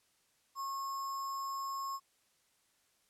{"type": "tone with sample-and-hold", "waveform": "sine", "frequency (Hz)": 1090, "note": "C#6", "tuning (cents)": -29, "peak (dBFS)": -36, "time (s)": [0.55, 2], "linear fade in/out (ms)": 50, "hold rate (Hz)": 6300, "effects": ["white hiss -73 dBFS RMS until 3.09 s", "low-pass 11000 Hz 12 dB/octave"]}